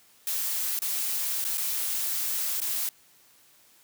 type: noise with dropouts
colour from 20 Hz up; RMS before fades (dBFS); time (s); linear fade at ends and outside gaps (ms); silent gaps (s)
blue; -29; 0.27-2.89; 2; 0.791-0.819 / 1.442-1.449 / 1.574-1.579 / 2.603-2.616
effects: white hiss -59 dBFS RMS until 3.83 s + high-pass 80 Hz 12 dB/octave